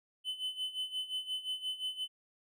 triangle tone with tremolo, 3029 Hz, F#7, 40 cents sharp, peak -31 dBFS, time 0.24-2.08 s, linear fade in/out 50 ms, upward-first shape sine, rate 5.7 Hz, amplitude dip 80%, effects none

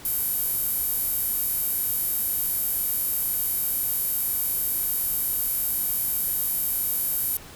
sawtooth tone with high-pass filter, 766 Hz, G5, 40 cents flat, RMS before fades -26 dBFS, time 0.05-7.37 s, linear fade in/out 2 ms, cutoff 12000 Hz, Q 2.5, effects pink hiss -44 dBFS RMS until 7.55 s

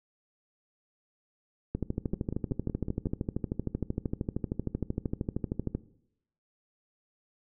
two click trains, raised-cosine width 3 ms, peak -20 / -17 dBFS, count 6 / 53, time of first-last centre 2.14-3.069 / 1.75-5.75 s, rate 5.38 / 13 Hz, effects noise-tail reverb RT60 0.8 s tail -19 dB re dry

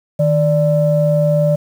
sine tone pair together, 155.56 / 587.3 Hz, D#3 / D5, 0 / 0 cents, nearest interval octave + major seventh, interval 2300 cents, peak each -13 dBFS, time 0.19-1.56 s, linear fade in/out 10 ms, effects tanh soft clip ceiling -3 dBFS + 7-bit

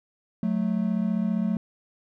triangle tone pair together, 184.4 / 219.5 Hz, F#3 / A3, -6 / -4 cents, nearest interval minor third, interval 302 cents, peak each -24 / -23 dBFS, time 0.43-1.57 s, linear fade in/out 2 ms, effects none

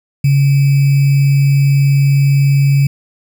sine tone with sample-and-hold, 139.2 Hz, C#3, 8 cents sharp, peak -7 dBFS, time 0.24-2.87 s, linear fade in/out 5 ms, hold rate 2450 Hz, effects none

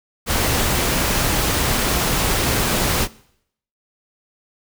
pink noise, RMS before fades -19 dBFS, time 0.26-3.08 s, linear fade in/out 50 ms, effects noise-tail reverb RT60 0.7 s tail -21 dB re dry

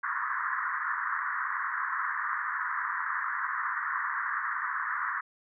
pink band-pass noise, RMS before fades -32 dBFS, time 0.03-5.21 s, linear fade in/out 10 ms, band 1000 to 1900 Hz, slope 96 dB/octave, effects none

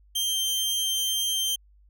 sawtooth tone, 3149 Hz, G7, 7 cents sharp, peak -21 dBFS, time 0.15-1.56 s, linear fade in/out 10 ms, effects added 50 Hz sine -54 dBFS peak until 1.89 s

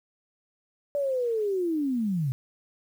sine linear sweep, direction down, 582 to 123.47 Hz, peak -24 dBFS, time 0.95-2.32 s, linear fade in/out 0 ms, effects 9-bit

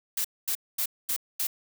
blue noise bursts, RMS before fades -28 dBFS, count 5, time 0.17-1.47 s, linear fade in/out 5 ms, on 76 ms, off 230 ms, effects none

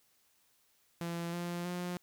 sawtooth tone with pitch steps, 170 / 173.77 / 177.63 Hz, F3 / F3 / F3, -46 / -8 / +30 cents, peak -32 dBFS, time 1.01-1.97 s, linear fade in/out 0 ms, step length 320 ms, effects white hiss -71 dBFS RMS until 2.02 s

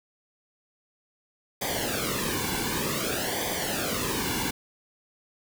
pink noise with flanger, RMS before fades -29 dBFS, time 1.61-4.51 s, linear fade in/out 10 ms, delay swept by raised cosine 0.73 to 1.6 ms, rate 0.54 Hz, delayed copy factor -0.8, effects none

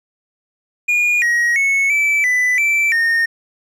triangle tone with pitch steps, 2435 / 1894 / 2201 / 2315 / 1994 / 2331 / 1838 Hz, D#7 / A#6 / C#7 / D7 / B6 / D7 / A#6, -38 / +27 / -13 / -25 / +16 / -14 / -25 cents, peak -11 dBFS, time 0.88-3.26 s, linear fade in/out 10 ms, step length 340 ms, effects none

